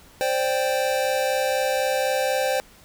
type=chord; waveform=square; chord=C suspended second; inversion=none; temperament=equal; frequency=523.3 / 587.3 / 784 Hz; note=C5 / D5 / G5; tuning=0 / 0 / 0 cents; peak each=-24 / -28 / -27 dBFS; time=0.21-2.6 s; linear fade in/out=0 ms; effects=pink hiss -51 dBFS RMS until 2.84 s